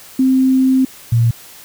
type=tone pair in turn; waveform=sine; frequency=261.6 / 116.53 Hz; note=C4 / A#2; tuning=0 / 0 cents; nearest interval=octave + major second; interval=1400 cents; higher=first; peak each=-9 dBFS; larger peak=neither; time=0.19-0.85 / 1.12-1.31 s; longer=first; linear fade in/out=5 ms; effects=white hiss -39 dBFS RMS until 1.64 s